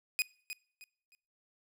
sawtooth tone with echo, 2489 Hz, D#7, in tune, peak -24 dBFS, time 0.19-0.22 s, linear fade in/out 0 ms, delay 310 ms, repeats 3, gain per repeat -11 dB, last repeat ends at 1.15 s, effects noise-tail reverb RT60 0.6 s tail -25 dB re dry

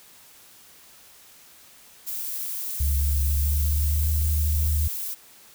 violet noise, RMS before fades -31 dBFS, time 2.06-5.15 s, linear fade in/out 20 ms
sine tone with pitch glide, 70.9 to 75.55 Hz, C#2 to D2, +40 to +50 cents, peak -20 dBFS, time 2.8-4.88 s, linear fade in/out 5 ms, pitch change +110 cents, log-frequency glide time 3.09-4.16 s
effects white hiss -51 dBFS RMS until 5.54 s

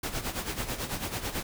pink noise with tremolo, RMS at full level -31 dBFS, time 0.03-1.43 s, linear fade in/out 5 ms, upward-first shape sine, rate 9.1 Hz, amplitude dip 70%, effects none

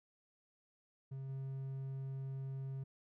triangle tone with level steps, 134.5 Hz, C3, 48 cents sharp, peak -40 / -38 dBFS, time 1.11-2.84 s, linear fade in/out 10 ms, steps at 1.29 s, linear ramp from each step 2 ms, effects none

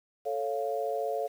sine chord, A augmented, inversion none, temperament equal with one note detuned, 440 / 554.4 / 696.4 Hz, A4 / C#5 / E#5, 0 / 0 / -5 cents, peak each -33 dBFS, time 0.25-1.28 s, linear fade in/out 20 ms, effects 9-bit

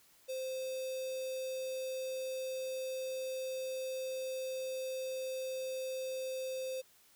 square tone with notch filter, 521 Hz, C5, 7 cents flat, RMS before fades -39 dBFS, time 0.28-6.82 s, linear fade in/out 20 ms, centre 1600 Hz, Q 1, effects white hiss -65 dBFS RMS until 7.15 s

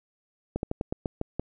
slowing click train, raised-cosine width 2 ms, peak -15 dBFS, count 8, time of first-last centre 0.56-1.396 s, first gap 71 ms, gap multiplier 1.17, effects none

